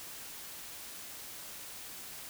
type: silence
effects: white hiss -46 dBFS RMS until 2.29 s